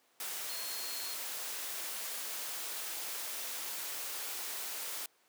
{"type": "tone in noise", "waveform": "sine", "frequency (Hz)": 4263, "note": "C8", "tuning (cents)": 32, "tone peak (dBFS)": -44, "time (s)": [0.49, 1.14], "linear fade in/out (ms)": 2, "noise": "white", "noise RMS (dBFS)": -40, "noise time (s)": [0.2, 5.06], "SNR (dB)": -7, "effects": ["pink hiss -69 dBFS RMS until 5.28 s", "high-pass 400 Hz 12 dB/octave"]}